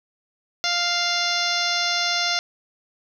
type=harmonic tone with a mistuned harmonic; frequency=698.5 Hz; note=F5; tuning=in tune; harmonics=1 / 2 / 3 / 4 / 5 / 6 / 7 / 8 / 9; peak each=-29 / -28 / -28 / -32 / -28 / -28 / -30 / -29 / -33 dBFS; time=0.64-2.39 s; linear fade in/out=0 ms; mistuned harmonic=8; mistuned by=-38 cents; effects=9-bit